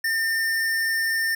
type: tone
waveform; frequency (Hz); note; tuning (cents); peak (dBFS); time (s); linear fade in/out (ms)
square; 1806; A6; +45; -22; 0.04-1.35; 5
effects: none